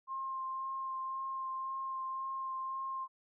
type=tone with vibrato; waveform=sine; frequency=1060 Hz; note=C6; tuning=22 cents sharp; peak=-36 dBFS; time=0.07-3.08 s; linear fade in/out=50 ms; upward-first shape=sine; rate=1.9 Hz; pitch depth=12 cents each way; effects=none